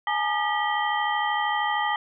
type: tone cluster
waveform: sine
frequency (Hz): 840 / 913 / 1212 / 1936 / 3131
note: G#5 / A#5 / D#6 / B6 / G7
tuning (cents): +19 / -36 / -46 / -35 / -3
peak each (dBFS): -26 / -32 / -29 / -28 / -34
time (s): 0.07-1.96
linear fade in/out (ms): 2
effects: none